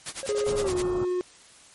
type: noise with tremolo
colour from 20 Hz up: white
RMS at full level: -32 dBFS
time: 0.06-0.82 s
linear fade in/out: 0 ms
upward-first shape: sine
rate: 9.8 Hz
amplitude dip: 95%
type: tone bursts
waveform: triangle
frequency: 541 Hz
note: C#5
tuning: 42 cents flat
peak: -29 dBFS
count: 8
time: 0.23-0.677 s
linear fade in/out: 0 ms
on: 34 ms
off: 25 ms
type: tone with pitch glide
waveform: triangle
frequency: 415.3 to 361.5 Hz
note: G#4 to F#4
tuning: 0 to -40 cents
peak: -22 dBFS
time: 0.29-1.21 s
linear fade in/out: 0 ms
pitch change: -240 cents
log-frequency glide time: 0.61-0.72 s
type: low-pass noise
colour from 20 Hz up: pink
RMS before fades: -35 dBFS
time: 0.46-1.05 s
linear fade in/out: 5 ms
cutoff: 1400 Hz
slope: 96 dB/octave
effects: white hiss -52 dBFS RMS until 1.74 s + MP3 48 kbps